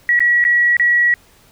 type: tone with dropouts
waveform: sine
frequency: 1924 Hz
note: B6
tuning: 46 cents flat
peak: -10 dBFS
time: 0.09-1.14 s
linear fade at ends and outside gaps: 1 ms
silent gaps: 0.192-0.204 / 0.441-0.45 / 0.768-0.797 s
effects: pink hiss -50 dBFS RMS until 1.51 s